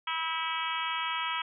harmonic tone with a mistuned harmonic, 325 Hz, E4, 24 cents flat, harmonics 3 / 4 / 5 / 6 / 7 / 8 / 9 / 10, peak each -35 / -35 / -42 / -41 / -38 / -41 / -40 / -38 dBFS, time 0.07-1.42 s, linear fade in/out 5 ms, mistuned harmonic 5, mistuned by -19 cents, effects none

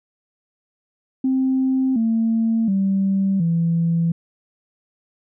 sine tone with pitch steps, 262.4 / 225.8 / 194.32 / 167.22 Hz, C4 / A3 / G3 / E3, +5 / +45 / -15 / +25 cents, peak -15 dBFS, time 1.24-4.12 s, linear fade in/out 5 ms, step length 720 ms, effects tanh soft clip ceiling -11 dBFS

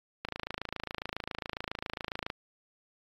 click train, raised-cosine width 0.3 ms, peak -18 dBFS, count 57, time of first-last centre 0.25-2.301 s, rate 27.3 Hz, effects AAC 32 kbps

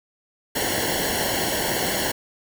pink noise with comb filter, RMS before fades -24 dBFS, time 0.55-2.12 s, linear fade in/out 10 ms, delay 0.81 ms, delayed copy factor -0.85, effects none

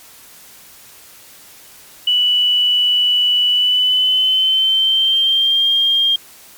sine tone with pitch glide, 2960 to 3209 Hz, F#7 to G7, 0 to +40 cents, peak -11 dBFS, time 2.07-6.16 s, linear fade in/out 5 ms, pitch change +140 cents, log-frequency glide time 3.5-5.69 s, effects white hiss -42 dBFS RMS until 6.57 s + MP3 96 kbps

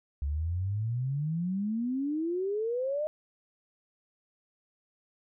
sine exponential sweep, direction up, 68.4 to 622.3 Hz, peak -28 dBFS, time 0.22-3.07 s, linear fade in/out 0 ms, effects none

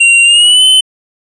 square tone with pitch glide, 2760 to 3045 Hz, F7 to F#7, -21 to +49 cents, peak -4 dBFS, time 0-0.81 s, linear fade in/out 10 ms, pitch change +170 cents, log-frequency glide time 0.23-0.64 s, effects resampled to 22050 Hz

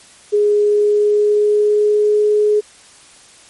sine tone with pitch glide, 415.3 to 420.4 Hz, G#4 to G#4, 0 to +21 cents, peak -10 dBFS, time 0.32-2.61 s, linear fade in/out 20 ms, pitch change +21 cents, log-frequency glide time 0.59-2.24 s, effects white hiss -44 dBFS RMS until 3.49 s + MP3 48 kbps

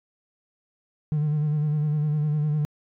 triangle tone with vibrato, 150.4 Hz, D3, 42 cents sharp, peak -18 dBFS, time 1.12-2.65 s, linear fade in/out 0 ms, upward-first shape sine, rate 9.9 Hz, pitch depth 43 cents each way, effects tanh soft clip ceiling -16 dBFS

